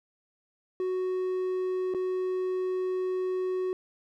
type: tone with dropouts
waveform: triangle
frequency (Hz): 370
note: F#4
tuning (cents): 0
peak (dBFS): -25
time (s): 0.8-3.73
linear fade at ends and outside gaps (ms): 1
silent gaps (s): 1.939-1.947
effects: none